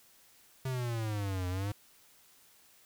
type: exponential two-way sweep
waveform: square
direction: down then up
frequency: 133.3 to 89.1 to 104.7 Hz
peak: -33 dBFS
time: 0.65-1.72 s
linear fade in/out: 5 ms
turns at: 1.48 s
effects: white hiss -62 dBFS RMS until 2.85 s